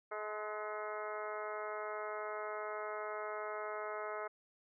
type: harmonic tone with a mistuned harmonic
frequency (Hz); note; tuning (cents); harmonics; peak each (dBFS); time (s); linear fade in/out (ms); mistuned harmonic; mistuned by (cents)
212.4; G#3; +39; 2 / 3 / 4 / 5 / 6 / 7 / 8 / 9 / 10; -45 / -44 / -49 / -49 / -45 / -50 / -57 / -56 / -53; 0.11-4.28; 10; 5; -37
effects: none